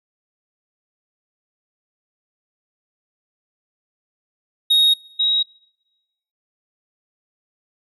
triangle / sine tone pair in turn, 3754 / 3809 Hz, A#7 / A#7, +11 / +37 cents, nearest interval unison, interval 26 cents, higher second, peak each -10 / -15 dBFS, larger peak first, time 4.7-4.94 / 5.19-5.43 s, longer neither, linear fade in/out 10 ms, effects noise-tail reverb RT60 1.0 s tail -26 dB re dry + resampled to 32000 Hz

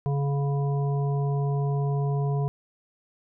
harmonic tone, 140.9 Hz, C#3, 29 cents sharp, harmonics 1 / 3 / 5 / 7, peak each -23 / -33 / -37 / -40 dBFS, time 0.06-2.48 s, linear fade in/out 0 ms, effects none

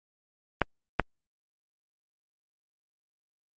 clicks, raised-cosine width 0.5 ms, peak -6 dBFS, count 2, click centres 0.617 / 0.997 s, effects Opus 32 kbps

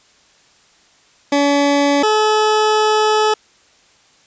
20% pulse tone pair in turn, 284.7 / 429.6 Hz, C#4 / A4, +46 / -41 cents, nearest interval perfect fifth, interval 713 cents, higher second, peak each -7 dBFS, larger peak neither, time 1.32-2.03 / 2.03-3.34 s, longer second, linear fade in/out 5 ms, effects white hiss -52 dBFS RMS until 4.26 s + resampled to 16000 Hz

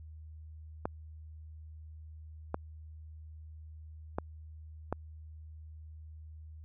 clicks, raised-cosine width 1 ms, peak -18 dBFS, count 4, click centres 0.855 / 2.544 / 4.185 / 4.926 s, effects added 78 Hz sine -46 dBFS peak until 6.64 s

